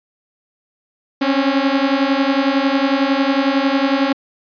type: beating tone pair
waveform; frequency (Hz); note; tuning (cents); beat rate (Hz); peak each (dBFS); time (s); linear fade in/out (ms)
sawtooth; 268.3 / 279.3; C4 / C#4; +44 / +13; 11; -13; 1.21-4.13; 10
effects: resampled to 11025 Hz